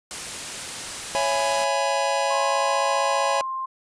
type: noise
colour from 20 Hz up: white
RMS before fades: -32 dBFS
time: 0.11-1.64 s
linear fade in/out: 0 ms
type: chord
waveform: square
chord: C# minor seventh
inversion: none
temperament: just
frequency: 554.4 / 665.2 / 831.5 / 997.9 Hz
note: C#5 / E5 / G#5 / B5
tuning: 0 / +16 / +2 / +18 cents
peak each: -26 / -29 / -26 / -29 dBFS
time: 1.15-3.41 s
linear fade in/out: 0 ms
type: tone with pitch glide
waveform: sine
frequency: 1064 to 1053 Hz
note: C6 to C6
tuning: +29 to +11 cents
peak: -26 dBFS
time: 2.3-3.66 s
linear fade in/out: 10 ms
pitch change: -18 cents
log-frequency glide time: 2.48-2.63 s
effects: resampled to 22050 Hz